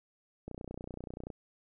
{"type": "click train", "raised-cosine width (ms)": 2, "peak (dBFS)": -28, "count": 26, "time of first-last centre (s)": [0.48, 1.302], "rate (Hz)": 30.4, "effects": []}